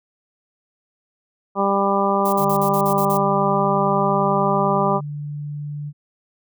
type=harmonic tone; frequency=198 Hz; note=G3; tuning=18 cents sharp; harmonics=1 / 2 / 3 / 4 / 5 / 6; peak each=-23 / -23 / -23 / -23 / -23 / -23 dBFS; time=1.55-5.01 s; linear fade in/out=50 ms
type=noise bursts; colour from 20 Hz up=violet; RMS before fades=-30 dBFS; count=8; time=2.25-3.174 s; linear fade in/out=5 ms; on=77 ms; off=44 ms
type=tone; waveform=sine; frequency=146.83 Hz; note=D3; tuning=in tune; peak=-26 dBFS; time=2.37-5.93 s; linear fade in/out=50 ms
effects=none